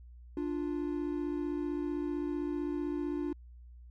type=tone pair together; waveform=triangle; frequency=293.7 / 349.3 Hz; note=D4 / F4; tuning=0 / 0 cents; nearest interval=minor third; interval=300 cents; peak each=-32 / -34 dBFS; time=0.37-3.33 s; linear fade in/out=2 ms; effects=added 60 Hz sine -49 dBFS peak until 3.9 s